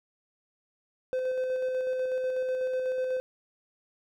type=tone with tremolo; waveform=triangle; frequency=513 Hz; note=C5; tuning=34 cents flat; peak=-24 dBFS; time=1.13-3.2 s; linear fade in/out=0 ms; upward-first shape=square; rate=8.1 Hz; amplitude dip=25%; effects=none